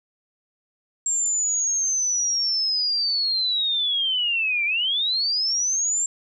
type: linear two-way sweep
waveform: sine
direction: down then up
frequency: 7459 to 2311 to 7459 Hz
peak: -20 dBFS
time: 1.06-6.06 s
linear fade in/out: 2 ms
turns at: 4.65 s
effects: none